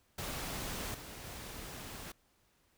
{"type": "noise with level steps", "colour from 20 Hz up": "pink", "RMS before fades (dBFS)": [-40, -48, -46], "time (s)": [0.18, 2.12], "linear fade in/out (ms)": 5, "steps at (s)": [0.94, 1.24], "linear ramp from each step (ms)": 5, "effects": ["pink hiss -72 dBFS RMS until 2.77 s"]}